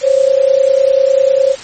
sine tone pair together, 523.3 / 553.3 Hz, C5 / C#5, 0 / -3 cents, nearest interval minor second, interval 97 cents, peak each -10 dBFS, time 0.01-1.56 s, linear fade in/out 50 ms, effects white hiss -30 dBFS RMS until 1.63 s + MP3 32 kbps

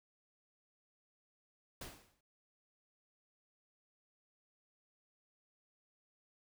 pink noise with exponential decay, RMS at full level -44 dBFS, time 1.81-2.21 s, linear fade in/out 5 ms, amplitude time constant 86 ms, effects none

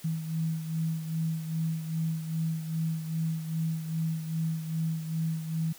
sine beating tone pair, 161 / 163.5 Hz, E3 / E3, -41 / -14 cents, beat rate 2.5 Hz, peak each -29 / -36 dBFS, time 0.04-5.73 s, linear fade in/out 10 ms, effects white hiss -51 dBFS RMS until 5.78 s

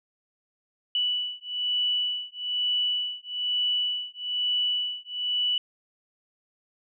sine beating tone pair, 2960 / 2961.1 Hz, F#7 / F#7, 0 / +1 cents, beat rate 1.1 Hz, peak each -28 dBFS, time 0.95-5.58 s, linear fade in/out 2 ms, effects none

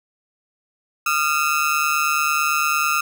30% pulse ring-modulated tone, 1302 Hz, E6, 22 cents flat, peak -12 dBFS, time 1.06-3.01 s, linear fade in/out 5 ms, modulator 74.5 Hz, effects 7-bit

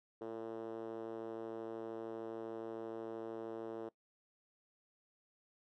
5% pulse tone with band-pass filter, 112.9 Hz, A2, 45 cents sharp, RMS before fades -44 dBFS, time 0.21-3.89 s, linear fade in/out 5 ms, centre 400 Hz, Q 3.3, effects noise-tail reverb RT60 0.1 s tail -20 dB re dry

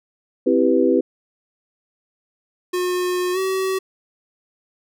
sine chord, C major seventh, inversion none, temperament equal, 261.6 / 329.6 / 392 / 493.9 Hz, C4 / E4 / G4 / B4, 0 / 0 / 0 / 0 cents, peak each -19 dBFS, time 0.46-1.01 s, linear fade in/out 10 ms
square tone with pitch glide, 360.8 to 380.1 Hz, F#4 to F#4, -44 to +47 cents, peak -20 dBFS, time 2.73-3.79 s, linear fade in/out 10 ms, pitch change +91 cents, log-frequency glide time 3.33-3.38 s
effects none

